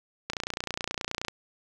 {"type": "click train", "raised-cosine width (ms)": 0.2, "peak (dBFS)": -13, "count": 30, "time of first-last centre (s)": [0.3, 1.283], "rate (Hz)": 29.5, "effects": []}